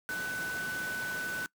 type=tone in noise; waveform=sine; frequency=1500 Hz; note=F#6; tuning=23 cents sharp; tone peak=-33 dBFS; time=0.09-1.46 s; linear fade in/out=0 ms; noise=pink; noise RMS=-41 dBFS; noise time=0.09-1.46 s; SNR=+5 dB; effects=noise-tail reverb RT60 0.1 s tail -22 dB re dry + high-pass 150 Hz 12 dB/octave